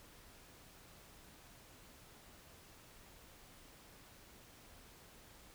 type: silence
effects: pink hiss -60 dBFS RMS until 5.54 s